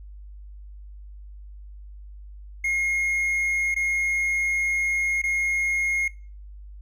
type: tone with dropouts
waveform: triangle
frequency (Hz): 2148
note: C7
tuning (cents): +45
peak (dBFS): -20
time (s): 2.64-6.08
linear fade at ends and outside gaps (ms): 5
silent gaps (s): 3.744-3.762 / 5.218-5.237
effects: noise-tail reverb RT60 0.4 s tail -20 dB re dry + added 50 Hz sine -39 dBFS peak until 6.81 s